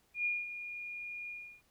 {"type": "tone with ADSR envelope", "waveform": "sine", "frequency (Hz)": 2428, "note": "D#7", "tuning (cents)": -43, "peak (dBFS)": -29, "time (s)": [0.14, 1.62], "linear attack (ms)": 110, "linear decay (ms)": 210, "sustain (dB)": -11, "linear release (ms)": 330, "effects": ["pink hiss -71 dBFS RMS until 1.7 s"]}